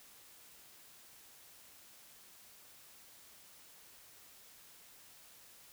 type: silence
effects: white hiss -59 dBFS RMS until 5.72 s